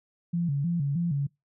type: tone with vibrato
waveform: sine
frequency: 155.56 Hz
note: D#3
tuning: in tune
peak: -24 dBFS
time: 0.33-1.27 s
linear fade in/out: 10 ms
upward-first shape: square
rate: 3.2 Hz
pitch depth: 170 cents each way
effects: noise-tail reverb RT60 0.2 s tail -25 dB re dry